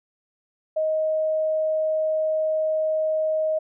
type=tone; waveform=sine; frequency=627 Hz; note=D#5; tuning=13 cents sharp; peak=-20 dBFS; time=0.76-3.59 s; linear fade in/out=10 ms; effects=none